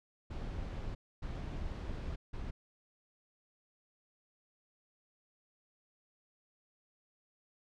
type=noise bursts at uneven times; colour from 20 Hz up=brown; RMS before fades=-40 dBFS; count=3; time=0.3-0.95 / 1.22-2.16 / 2.33-2.51 s; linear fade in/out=10 ms; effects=low-pass 5000 Hz 12 dB/octave